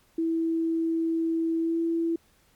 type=tone with pitch glide; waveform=sine; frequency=327.9 to 332.3 Hz; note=E4 to E4; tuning=-9 to +14 cents; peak=-23 dBFS; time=0.18-2.16 s; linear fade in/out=5 ms; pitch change=+23 cents; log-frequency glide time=1.59-1.79 s; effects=pink hiss -63 dBFS RMS until 2.55 s + MP3 96 kbps